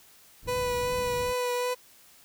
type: low-pass noise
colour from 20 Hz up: white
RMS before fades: -40 dBFS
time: 0.42-1.34 s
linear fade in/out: 50 ms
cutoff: 140 Hz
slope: 12 dB/octave
type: tone with vibrato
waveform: 30% pulse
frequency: 493.9 Hz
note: B4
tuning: in tune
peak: -24 dBFS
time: 0.47-1.75 s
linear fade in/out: 20 ms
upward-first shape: triangle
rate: 2.6 Hz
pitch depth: 19 cents each way
effects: white hiss -56 dBFS RMS until 2.24 s